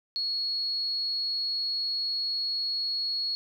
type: tone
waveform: sine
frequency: 4336 Hz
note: C#8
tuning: 39 cents flat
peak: -27 dBFS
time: 0.16-3.35 s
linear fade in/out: 0 ms
effects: 10-bit